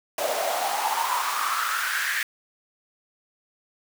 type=noise with high-pass filter sweep; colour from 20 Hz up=pink; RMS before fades=-26 dBFS; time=0.18-2.23 s; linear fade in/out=2 ms; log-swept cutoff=580 to 1800 Hz; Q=6.5; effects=none